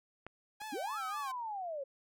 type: clicks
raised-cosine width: 0.5 ms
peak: -30 / -39 dBFS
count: 2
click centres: 0.266 / 0.617 s
type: tone with vibrato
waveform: sawtooth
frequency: 812 Hz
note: G#5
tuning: 39 cents flat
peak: -38 dBFS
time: 0.6-1.32 s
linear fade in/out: 10 ms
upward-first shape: sine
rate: 3.8 Hz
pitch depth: 120 cents each way
type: linear two-way sweep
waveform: sine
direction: up then down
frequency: 226.3 to 1363 to 527 Hz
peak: -37 dBFS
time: 0.72-1.84 s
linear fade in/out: 10 ms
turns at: 0.98 s
effects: none